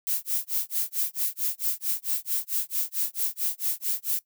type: noise with tremolo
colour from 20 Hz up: violet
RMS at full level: -25 dBFS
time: 0.07-4.19 s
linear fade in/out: 0 ms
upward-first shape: sine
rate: 4.5 Hz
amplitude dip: 100%
effects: noise-tail reverb RT60 0.1 s tail -18 dB re dry